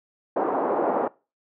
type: band-pass noise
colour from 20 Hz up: pink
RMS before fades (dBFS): -24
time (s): 0.36-1.08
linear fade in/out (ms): 5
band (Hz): 310 to 1000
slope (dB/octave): 24
effects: noise-tail reverb RT60 0.3 s tail -22 dB re dry